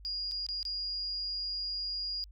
sine tone with dropouts, 4854 Hz, D#8, 44 cents flat, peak -33 dBFS, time 0.05-2.24 s, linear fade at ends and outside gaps 0 ms, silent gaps 0.313-0.319 / 0.465-0.488 / 0.629-0.652 s, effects added 50 Hz sine -49 dBFS peak until 2.31 s

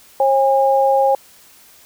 sine tone pair together, 540 / 813.7 Hz, C#5 / G#5, -45 / -36 cents, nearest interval perfect fifth, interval 709 cents, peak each -14 dBFS, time 0.2-1.15 s, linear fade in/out 2 ms, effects white hiss -47 dBFS RMS until 1.85 s

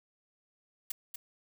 blue noise with echo, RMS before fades -35 dBFS, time 0.9-0.92 s, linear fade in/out 5 ms, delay 240 ms, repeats 1, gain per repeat -6 dB, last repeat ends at 1.16 s, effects none

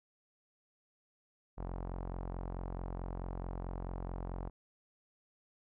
sawtooth tone with low-pass filter, 44.59 Hz, F1, 37 cents sharp, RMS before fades -41 dBFS, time 1.57-4.5 s, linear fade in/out 20 ms, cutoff 920 Hz, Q 1.7, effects none

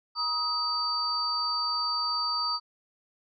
sine tone cluster, 953 / 1257 / 4620 Hz, A#5 / D#6 / D8, +38 / +17 / -29 cents, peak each -36 / -31 / -28 dBFS, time 0.15-2.6 s, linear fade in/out 50 ms, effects none

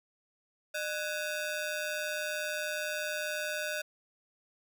sawtooth ring-modulated tone, 1046.5 Hz, C6, in tune, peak -26 dBFS, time 0.74-3.82 s, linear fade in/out 10 ms, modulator 439 Hz, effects none

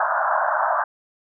pink band-pass noise, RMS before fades -21 dBFS, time 0-0.84 s, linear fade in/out 5 ms, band 610 to 1600 Hz, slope 96 dB/octave, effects none

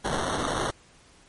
white noise with sample-and-hold, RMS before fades -28 dBFS, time 0.04-0.71 s, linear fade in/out 10 ms, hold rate 2450 Hz, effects pink hiss -56 dBFS RMS until 1.28 s + MP3 48 kbps

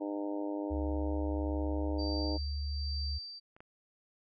harmonic tone, 101.4 Hz, G#2, 41 cents flat, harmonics 3 / 4 / 5 / 6 / 7 / 8 / 9, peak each -35 / -44 / -43 / -42 / -50 / -50 / -48 dBFS, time 0-2.38 s, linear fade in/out 20 ms
sine tone with vibrato, 71.9 Hz, D2, 36 cents flat, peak -33 dBFS, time 0.7-3.19 s, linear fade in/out 20 ms, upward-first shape sine, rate 13 Hz, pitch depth 10 cents each way
sine tone with tremolo, 4659 Hz, D8, 15 cents flat, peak -38 dBFS, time 1.98-3.4 s, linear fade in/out 20 ms, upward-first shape sine, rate 1.2 Hz, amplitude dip 55%
clicks, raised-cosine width 0.5 ms, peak -42 / -35 dBFS, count 2, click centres 3.565 / 3.605 s
effects none

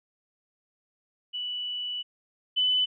sine tone pair in turn, 2960 / 3005 Hz, F#7 / F#7, 0 / +26 cents, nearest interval unison, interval 26 cents, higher second, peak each -30 / -21 dBFS, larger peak second, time 1.33-2.03 / 2.56-2.86 s, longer first, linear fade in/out 20 ms, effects none

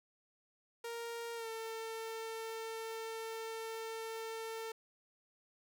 sawtooth tone with pitch glide, 466.2 to 448.8 Hz, A#4 to A4, 0 to +34 cents, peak -37 dBFS, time 0.84-4.72 s, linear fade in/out 5 ms, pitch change -66 cents, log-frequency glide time 1.35-1.48 s, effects none

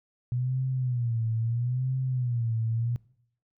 sine tone with vibrato, 121.4 Hz, B2, 29 cents flat, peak -25 dBFS, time 0.32-2.96 s, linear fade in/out 0 ms, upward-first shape sine, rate 0.76 Hz, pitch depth 130 cents each way, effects noise-tail reverb RT60 0.7 s tail -22 dB re dry

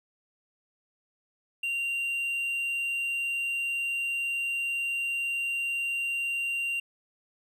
triangle tone, 2769 Hz, F7, 15 cents flat, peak -26 dBFS, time 1.63-6.8 s, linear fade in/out 5 ms, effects none

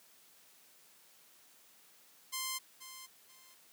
5% pulse tone with echo, 1046.5 Hz, C6, in tune, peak -24 dBFS, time 2.32-2.59 s, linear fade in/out 20 ms, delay 480 ms, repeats 2, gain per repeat -12 dB, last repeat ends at 3.55 s, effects white hiss -63 dBFS RMS until 3.72 s + high-pass 150 Hz 12 dB/octave

